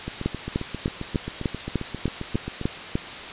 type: two click trains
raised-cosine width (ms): 3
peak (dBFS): -17 / -9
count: 20 / 10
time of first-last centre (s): 0.08-2.613 / 0.26-2.955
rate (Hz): 7.5 / 3.34
effects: white hiss -35 dBFS RMS until 3.32 s + resampled to 8000 Hz